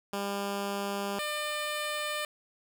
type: tone pair in turn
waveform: 10% pulse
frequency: 200 / 599.3 Hz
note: G3 / D5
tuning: +35 / +35 cents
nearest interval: octave + perfect fifth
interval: 1900 cents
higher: second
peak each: -23 dBFS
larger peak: neither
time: 0.13-1.19 / 1.19-2.25 s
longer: neither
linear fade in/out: 2 ms
effects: none

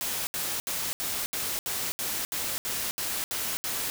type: noise bursts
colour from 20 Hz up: white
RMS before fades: -31 dBFS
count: 12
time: 0.01-3.9 s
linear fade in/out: 0 ms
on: 260 ms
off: 70 ms
effects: none

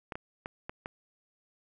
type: clicks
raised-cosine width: 0.5 ms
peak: -22 dBFS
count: 5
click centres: 0.122 / 0.155 / 0.459 / 0.695 / 0.859 s
effects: none

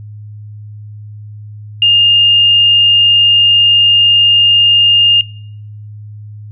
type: tone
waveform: sine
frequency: 2823 Hz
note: F7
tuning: 18 cents sharp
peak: -5 dBFS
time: 1.82-5.21 s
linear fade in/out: 2 ms
effects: noise-tail reverb RT60 0.7 s tail -23 dB re dry + added 105 Hz sine -27 dBFS peak until 6.51 s

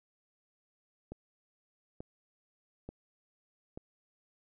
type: click train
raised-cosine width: 2 ms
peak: -29 dBFS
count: 4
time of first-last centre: 1.12-3.775 s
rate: 1.13 Hz
effects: none

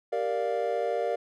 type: chord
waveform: triangle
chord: G minor seventh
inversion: none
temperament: equal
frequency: 392 / 466.2 / 587.3 / 698.5 Hz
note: G4 / Bb4 / D5 / F5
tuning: 0 / 0 / 0 / 0 cents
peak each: -33 / -28 / -29 / -30 dBFS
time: 0.12-1.16 s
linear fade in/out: 10 ms
effects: none

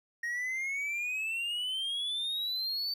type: exponential sweep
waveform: triangle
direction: up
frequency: 1864.7 to 4581 Hz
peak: -30 dBFS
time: 0.23-2.94 s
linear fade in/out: 5 ms
effects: none

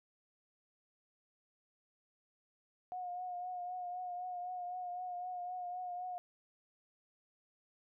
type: tone with vibrato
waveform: sine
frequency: 721 Hz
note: F#5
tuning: 45 cents flat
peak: -39 dBFS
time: 2.92-6.18 s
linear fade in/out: 0 ms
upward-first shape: triangle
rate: 3.9 Hz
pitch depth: 36 cents each way
effects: none

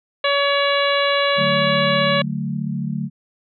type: harmonic tone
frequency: 565 Hz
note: C#5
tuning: 33 cents sharp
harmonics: 1 / 2 / 3 / 4 / 5 / 6 / 7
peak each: -19 / -22 / -24 / -25 / -26 / -27 / -27 dBFS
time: 0.24-2.22 s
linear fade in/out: 5 ms
type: chord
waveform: sine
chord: D major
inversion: none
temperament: equal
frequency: 146.83 / 185 / 220 Hz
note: D3 / F#3 / A3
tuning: 0 / 0 / 0 cents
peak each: -25 / -26 / -26 dBFS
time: 1.36-3.1 s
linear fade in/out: 50 ms
effects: none

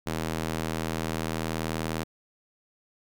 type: tone with high-pass filter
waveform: square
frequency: 40.08 Hz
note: E1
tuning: 48 cents flat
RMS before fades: -31 dBFS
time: 0.06-2.04 s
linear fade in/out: 10 ms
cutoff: 150 Hz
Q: 0.63
effects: none

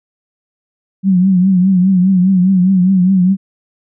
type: tone with vibrato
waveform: sine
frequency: 186.2 Hz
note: F#3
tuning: 11 cents sharp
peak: -7 dBFS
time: 1.03-3.37 s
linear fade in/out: 50 ms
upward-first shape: triangle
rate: 4.9 Hz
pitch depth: 95 cents each way
effects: none

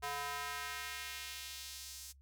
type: tone with high-pass filter sweep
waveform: square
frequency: 143.2 Hz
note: D3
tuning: 43 cents flat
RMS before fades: -44 dBFS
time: 0.02-2.13 s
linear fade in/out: 20 ms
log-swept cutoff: 770 to 6300 Hz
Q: 1.1
effects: noise-tail reverb RT60 0.1 s tail -19 dB re dry + added 68 Hz sine -59 dBFS peak until 2.21 s

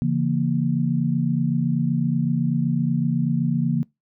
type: chord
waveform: sine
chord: A# diminished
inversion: first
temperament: just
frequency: 139.85 / 167.82 / 233.1 Hz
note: C#3 / E3 / A#3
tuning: +16 / +31 / 0 cents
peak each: -23 dBFS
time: 0.02-3.83 s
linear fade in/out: 0 ms
effects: noise-tail reverb RT60 0.2 s tail -24 dB re dry

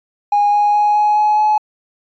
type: tone with pitch steps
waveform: triangle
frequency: 822 / 827.7 / 833.5 / 839.3 / 845.1 / 851 Hz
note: G#5 / G#5 / G#5 / G#5 / G#5 / G#5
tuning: -18 / -6 / +6 / +18 / +30 / +42 cents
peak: -7 dBFS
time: 0.32-1.58 s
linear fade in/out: 5 ms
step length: 210 ms
effects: tanh soft clip ceiling -7 dBFS + resampled to 16000 Hz

